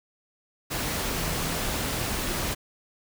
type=tone in noise; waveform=sine; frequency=164.2 Hz; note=E3; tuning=6 cents flat; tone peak=-35 dBFS; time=1.17-1.6 s; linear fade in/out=20 ms; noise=pink; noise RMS=-29 dBFS; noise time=0.7-2.55 s; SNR=-9 dB; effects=none